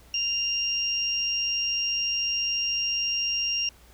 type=tone pair together; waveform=sine; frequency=2794 / 5588 Hz; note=F7 / F8; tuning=0 / 0 cents; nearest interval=octave; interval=1200 cents; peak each=-27 dBFS; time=0.14-3.69 s; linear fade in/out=2 ms; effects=added 60 Hz sine -54 dBFS peak until 3.93 s + pink hiss -56 dBFS RMS until 3.93 s